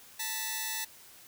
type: tone pair together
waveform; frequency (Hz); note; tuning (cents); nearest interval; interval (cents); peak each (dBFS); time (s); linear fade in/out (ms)
5% pulse; 882.3 / 1962; A5 / B6; +5 / -12; octave + major second; 1383; -24 / -25; 0.19-0.85; 10
effects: white hiss -54 dBFS RMS until 1.27 s